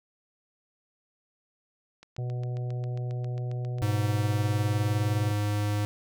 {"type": "click train", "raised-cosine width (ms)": 0.2, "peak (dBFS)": -31, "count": 22, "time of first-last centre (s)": [2.03, 4.864], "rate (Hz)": 7.41}
{"type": "harmonic tone", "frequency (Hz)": 123.47, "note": "B2", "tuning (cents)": 0, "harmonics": [1, 3, 4, 5, 6], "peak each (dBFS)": [-29, -44, -46, -48, -49], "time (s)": [2.18, 5.32], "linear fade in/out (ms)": 5}
{"type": "tone", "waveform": "square", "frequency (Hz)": 103.83, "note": "G#2", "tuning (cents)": 0, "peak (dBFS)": -26, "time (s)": [3.82, 5.85], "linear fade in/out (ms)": 0}
{"effects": []}